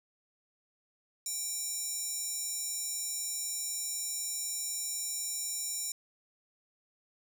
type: tone with high-pass filter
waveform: square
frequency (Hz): 784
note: G5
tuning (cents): 0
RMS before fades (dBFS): -36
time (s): 1.26-5.92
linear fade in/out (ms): 2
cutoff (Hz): 7100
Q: 3.4
effects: none